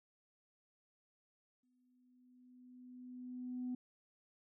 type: tone with exponential growth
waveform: sine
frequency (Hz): 250.2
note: B3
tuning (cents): +23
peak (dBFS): -36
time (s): 1.63-3.75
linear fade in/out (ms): 5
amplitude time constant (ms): 460
effects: tanh soft clip ceiling -34 dBFS